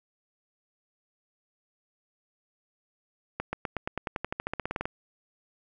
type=accelerating click train; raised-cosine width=0.5 ms; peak=-15 dBFS; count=19; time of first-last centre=3.4-4.855 s; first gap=130 ms; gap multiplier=0.94; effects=none